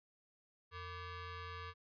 sawtooth ring-modulated tone, 541 Hz, C#5, 42 cents flat, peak -38 dBFS, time 0.71-1.74 s, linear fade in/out 50 ms, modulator 627 Hz, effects resampled to 11025 Hz

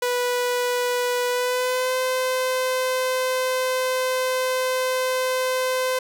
sawtooth tone with pitch glide, 491.6 to 513.4 Hz, B4 to C5, -8 to -33 cents, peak -17 dBFS, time 0.02-5.99 s, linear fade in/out 5 ms, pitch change +75 cents, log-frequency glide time 1.28-1.94 s, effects none

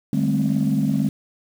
sine tone cluster, 151.1 / 199.3 / 217.6 / 263.4 Hz, D3 / G3 / A3 / C4, +50 / +29 / -19 / +12 cents, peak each -22 dBFS, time 0.13-1.09 s, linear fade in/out 2 ms, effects tanh soft clip ceiling -11 dBFS + 7-bit

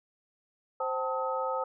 sine tone cluster, 523 / 770 / 886 / 1272 Hz, C5 / G5 / A5 / D#6, -1 / -31 / +12 / +38 cents, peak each -32 / -39 / -34 / -34 dBFS, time 0.8-1.64 s, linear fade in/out 5 ms, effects none

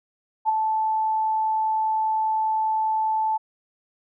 sine tone with ADSR envelope, 875 Hz, A5, 10 cents flat, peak -15 dBFS, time 0.45-3.38 s, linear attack 40 ms, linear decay 13 ms, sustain -5 dB, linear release 18 ms, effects none

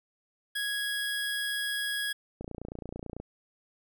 25% pulse tone, 1661.2 Hz, G#6, in tune, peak -26 dBFS, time 0.55-2.13 s, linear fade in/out 10 ms
click train, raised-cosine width 2 ms, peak -25 dBFS, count 24, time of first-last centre 2.41-3.2 s, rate 29.1 Hz
effects none

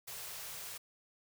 white band-stop noise, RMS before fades -45 dBFS, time 0.07-0.78 s, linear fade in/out 10 ms, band 180 to 390 Hz, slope 48 dB/octave, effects none

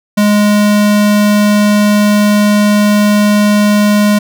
square tone, 207.7 Hz, G#3, in tune, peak -7 dBFS, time 0.17-4.19 s, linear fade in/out 10 ms, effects none

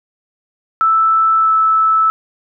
sine tone with pitch glide, 1318.5 to 1310.1 Hz, E6 to E6, 0 to -11 cents, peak -9 dBFS, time 0.81-2.1 s, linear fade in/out 0 ms, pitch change -11 cents, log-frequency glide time 1.38-1.51 s, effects none

